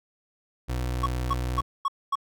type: tone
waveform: 30% pulse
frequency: 62 Hz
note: B1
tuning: 7 cents sharp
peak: -24 dBFS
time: 0.68-1.62 s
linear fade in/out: 20 ms
type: tone bursts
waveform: triangle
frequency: 1108.7 Hz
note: C#6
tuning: in tune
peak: -20 dBFS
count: 5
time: 1.03-2.155 s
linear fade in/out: 5 ms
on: 33 ms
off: 240 ms
effects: none